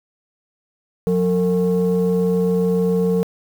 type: tone pair together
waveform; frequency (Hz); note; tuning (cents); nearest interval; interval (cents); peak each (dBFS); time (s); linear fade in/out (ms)
sine; 180 / 453.6; F#3 / A#4; -47 / -47; octave + major third; 1600; -16; 1.07-3.23; 0
effects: tanh soft clip ceiling -11 dBFS + 7-bit